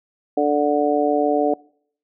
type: harmonic tone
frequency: 146.83 Hz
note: D3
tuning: in tune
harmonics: 2 / 3 / 4 / 5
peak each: -21 / -21 / -21 / -21 dBFS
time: 0.37-1.54 s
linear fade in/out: 5 ms
effects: noise-tail reverb RT60 0.6 s tail -25 dB re dry